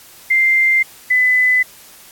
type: tone pair in turn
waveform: sine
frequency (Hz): 2093 / 2006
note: C7 / B6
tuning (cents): 0 / +26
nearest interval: minor second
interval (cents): 74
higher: first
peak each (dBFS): -10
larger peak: neither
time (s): 0.3-0.83 / 1.1-1.63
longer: neither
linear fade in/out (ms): 10
effects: white hiss -42 dBFS RMS until 2.11 s + AAC 64 kbps